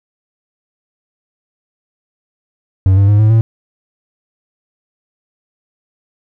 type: tone with pitch steps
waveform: triangle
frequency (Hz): 94.9 / 99.1 / 103.49 / 108.07 / 112.86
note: F#2 / G2 / G#2 / A2 / A2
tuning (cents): +44 / +19 / -6 / -31 / +44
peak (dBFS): -4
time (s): 2.86-3.41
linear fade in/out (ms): 0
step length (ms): 110
effects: none